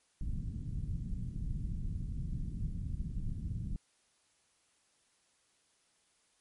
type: low-pass noise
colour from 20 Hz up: pink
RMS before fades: -37 dBFS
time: 0.21-3.76 s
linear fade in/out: 2 ms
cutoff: 190 Hz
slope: 24 dB/octave
effects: white hiss -72 dBFS RMS until 6.4 s + MP3 48 kbps